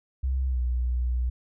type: tone with pitch glide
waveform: sine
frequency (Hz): 65.41 to 61.38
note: C2 to B1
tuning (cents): 0 to -10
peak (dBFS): -23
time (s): 0.23-1.3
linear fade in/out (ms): 10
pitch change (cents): -110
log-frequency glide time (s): 0.48-0.59
effects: none